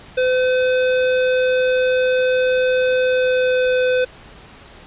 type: tone with pitch glide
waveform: square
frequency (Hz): 509 to 505.8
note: C5 to B4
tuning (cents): -48 to +41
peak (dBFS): -15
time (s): 0.17-4.05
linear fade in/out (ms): 10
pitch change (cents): -11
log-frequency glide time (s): 3.01-3.85
effects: pink hiss -42 dBFS RMS until 4.86 s + resampled to 8000 Hz